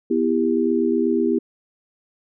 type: chord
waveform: sine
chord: E minor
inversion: second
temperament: equal with one note detuned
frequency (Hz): 246.9 / 329.6 / 397.7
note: B3 / E4 / G4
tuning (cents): 0 / 0 / +25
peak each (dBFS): -21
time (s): 0.1-1.39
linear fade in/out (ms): 10
effects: none